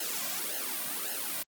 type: noise with flanger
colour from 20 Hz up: white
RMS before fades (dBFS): -34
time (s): 0-1.43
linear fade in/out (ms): 5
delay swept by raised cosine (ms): 0.84 to 2.34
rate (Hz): 1.8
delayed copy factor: -0.8
effects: high-pass 200 Hz 12 dB/octave + Opus 48 kbps